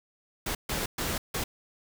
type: noise bursts at uneven times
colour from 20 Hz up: pink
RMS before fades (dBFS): -31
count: 4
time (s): 0.46-0.55 / 0.69-0.86 / 0.98-1.18 / 1.34-1.44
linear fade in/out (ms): 5
effects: none